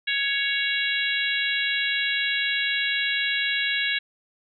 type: harmonic tone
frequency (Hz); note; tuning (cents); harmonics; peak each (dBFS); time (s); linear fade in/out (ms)
556; C#5; +5; 3 / 4 / 5 / 6 / 7; -27 / -28 / -29 / -30 / -30; 0.07-3.99; 10
effects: none